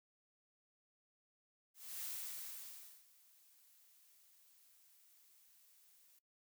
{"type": "noise with ADSR envelope", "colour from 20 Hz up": "blue", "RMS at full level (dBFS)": -44, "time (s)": [1.74, 6.19], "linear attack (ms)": 290, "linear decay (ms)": 1000, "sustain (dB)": -24, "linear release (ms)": 4, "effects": ["noise-tail reverb RT60 0.1 s tail -19 dB re dry"]}